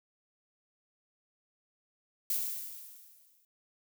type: noise with exponential decay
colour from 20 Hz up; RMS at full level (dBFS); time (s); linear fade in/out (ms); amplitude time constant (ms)
violet; -30; 2.3-3.45; 2; 250
effects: none